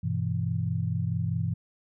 sine chord, E minor, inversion first, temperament just, 98.89 / 123.61 / 164.81 Hz, G2 / B2 / E3, +16 / +2 / 0 cents, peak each -30 dBFS, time 0.03-1.54 s, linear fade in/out 10 ms, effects none

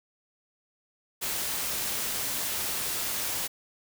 white noise, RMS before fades -31 dBFS, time 1.21-3.48 s, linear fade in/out 20 ms, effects none

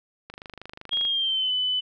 click train, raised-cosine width 0.3 ms, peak -23 dBFS, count 20, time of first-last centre 0.3-1.051 s, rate 25.3 Hz
sine tone with pitch glide, 3272 to 3000 Hz, G#7 to F#7, -26 to +23 cents, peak -22 dBFS, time 0.91-1.81 s, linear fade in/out 20 ms, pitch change -151 cents, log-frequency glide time 1.04-1.53 s
effects none

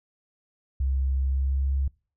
sine tone with pitch glide, 66.7 to 68.1 Hz, C2 to C#2, +34 to -30 cents, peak -22 dBFS, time 0.8-1.88 s, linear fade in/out 5 ms, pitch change +36 cents, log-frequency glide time 1.22-1.72 s, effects noise-tail reverb RT60 0.4 s tail -25 dB re dry

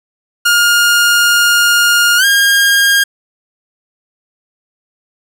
sawtooth tone with pitch glide, 1417 to 1618.3 Hz, F6 to G#6, +25 to -45 cents, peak -4 dBFS, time 0.45-3.04 s, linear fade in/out 10 ms, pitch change +230 cents, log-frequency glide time 2.17-2.25 s, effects none

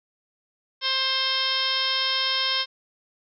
harmonic tone, 528 Hz, C5, 16 cents sharp, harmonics 1 / 2 / 3 / 4 / 5 / 6 / 7 / 8 / 9 / 10, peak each -39 / -32 / -33 / -33 / -35 / -27 / -29 / -33 / -37 / -28 dBFS, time 0.81-2.66 s, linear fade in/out 50 ms, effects none

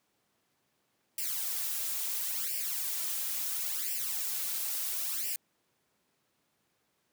blue noise with flanger, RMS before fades -34 dBFS, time 1.18-5.36 s, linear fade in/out 2 ms, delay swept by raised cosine 0.38 to 3.78 ms, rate 0.73 Hz, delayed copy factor +0.8, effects pink hiss -75 dBFS RMS until 7.12 s + high-pass 150 Hz 12 dB/octave

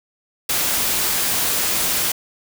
white noise, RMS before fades -20 dBFS, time 0.49-2.12 s, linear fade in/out 5 ms, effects none

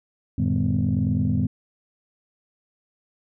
sine tone cluster, 91.3 / 113 / 152.1 / 201.5 / 250.6 Hz, F#2 / A2 / D#3 / G3 / B3, -23 / +47 / -39 / +48 / +25 cents, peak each -25 dBFS, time 0.38-1.47 s, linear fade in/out 5 ms, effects tanh soft clip ceiling -12 dBFS

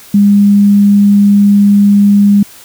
sine tone, 202.7 Hz, G#3, 42 cents flat, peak -3 dBFS, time 0.14-2.43 s, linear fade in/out 5 ms, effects white hiss -36 dBFS RMS until 2.64 s

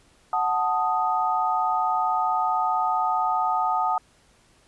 sine chord, D# diminished, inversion first, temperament equal, 740 / 880 / 1244.5 Hz, F#5 / A5 / D#6, 0 / 0 / 0 cents, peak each -25 / -25 / -25 dBFS, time 0.33-3.98 s, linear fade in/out 2 ms, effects pink hiss -59 dBFS RMS until 4.67 s + resampled to 24000 Hz

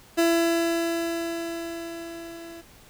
30% pulse tone with level ramp, 334.9 Hz, E4, 27 cents sharp, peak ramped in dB -15 to -37 dBFS, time 0.17-2.62 s, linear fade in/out 20 ms, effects pink hiss -52 dBFS RMS until 2.89 s

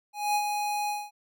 square tone with ADSR envelope, 830.6 Hz, G#5, in tune, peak -23 dBFS, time 0.13-1.11 s, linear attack 220 ms, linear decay 66 ms, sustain -5 dB, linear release 220 ms, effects none

